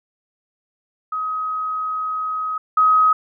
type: tone pair in turn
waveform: sine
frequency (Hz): 1265 / 1265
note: D#6 / D#6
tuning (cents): +28 / +28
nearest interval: unison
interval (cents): 0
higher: neither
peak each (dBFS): -21 / -11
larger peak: second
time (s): 1.12-2.58 / 2.77-3.13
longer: first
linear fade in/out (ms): 5
effects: none